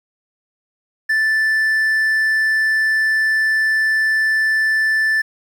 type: tone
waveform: triangle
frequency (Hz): 1760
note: A6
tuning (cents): 0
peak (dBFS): -12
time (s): 1.09-5.22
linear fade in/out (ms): 10
effects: 8-bit